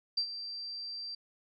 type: tone with ADSR envelope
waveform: sine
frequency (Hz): 4699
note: D8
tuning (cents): 0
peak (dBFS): -26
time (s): 0.17-1.15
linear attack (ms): 8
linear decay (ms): 80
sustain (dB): -12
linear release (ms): 5
effects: none